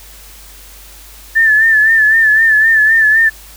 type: tone with vibrato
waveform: sine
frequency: 1764 Hz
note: A6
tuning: 4 cents sharp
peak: -6 dBFS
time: 1.35-3.3 s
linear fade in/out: 20 ms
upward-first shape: sine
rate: 3.9 Hz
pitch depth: 55 cents each way
effects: added 50 Hz sine -38 dBFS peak until 3.56 s + white hiss -38 dBFS RMS until 3.56 s